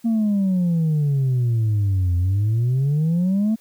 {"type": "exponential two-way sweep", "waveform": "sine", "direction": "down then up", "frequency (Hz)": [233.1, 86.7, 225.4], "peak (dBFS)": -14, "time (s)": [0.04, 3.56], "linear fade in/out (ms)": 20, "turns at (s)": 2.16, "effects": ["tanh soft clip ceiling -15 dBFS", "white hiss -56 dBFS RMS until 3.6 s"]}